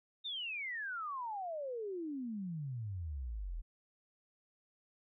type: exponential sweep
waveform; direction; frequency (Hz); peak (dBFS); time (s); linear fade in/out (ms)
sine; down; 3729 to 37.93; -38; 0.24-3.62; 20
effects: none